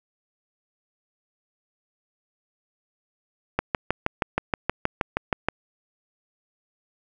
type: click train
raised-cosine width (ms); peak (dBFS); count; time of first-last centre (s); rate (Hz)
0.5; -6; 13; 3.59-5.486; 6.33
effects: none